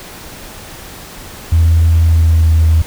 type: tone with pitch glide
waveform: sine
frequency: 82.41 to 80.48 Hz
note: E2 to E2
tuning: 0 to -41 cents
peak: -5 dBFS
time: 1.52-2.82 s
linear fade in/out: 5 ms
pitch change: -41 cents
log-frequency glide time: 2.06-2.52 s
effects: tanh soft clip ceiling -3 dBFS + pink hiss -32 dBFS RMS until 2.86 s